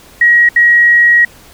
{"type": "tone bursts at uneven times", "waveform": "sine", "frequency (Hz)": 1900, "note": "A#6", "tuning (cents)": 33, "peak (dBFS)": -4, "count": 2, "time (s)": [[0.21, 0.49], [0.56, 1.25]], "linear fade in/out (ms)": 5, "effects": ["pink hiss -40 dBFS RMS until 1.53 s"]}